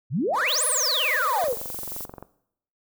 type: exponential two-way sweep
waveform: sine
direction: up then down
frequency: 107.5 to 10870 to 424.4 Hz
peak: -21 dBFS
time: 0.1-1.56 s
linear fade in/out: 50 ms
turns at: 0.65 s
type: tone with vibrato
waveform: 20% pulse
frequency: 554 Hz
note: C#5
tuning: 1 cent flat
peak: -25 dBFS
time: 0.33-1.49 s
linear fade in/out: 50 ms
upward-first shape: sine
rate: 18 Hz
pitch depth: 230 cents each way
type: noise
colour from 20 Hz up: violet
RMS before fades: -34 dBFS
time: 0.47-2.06 s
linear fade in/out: 20 ms
type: click train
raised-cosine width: 1 ms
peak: -24 dBFS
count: 19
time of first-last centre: 1.44-2.226 s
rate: 22.9 Hz
effects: noise-tail reverb RT60 0.7 s tail -17 dB re dry